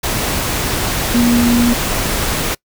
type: tone in noise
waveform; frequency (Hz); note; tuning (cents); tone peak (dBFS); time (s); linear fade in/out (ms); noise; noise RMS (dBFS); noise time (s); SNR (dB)
sine; 238.8; A#3; +42; -10; 1.14-1.74; 10; pink; -18; 0.03-2.55; +5
effects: noise-tail reverb RT60 0.1 s tail -25 dB re dry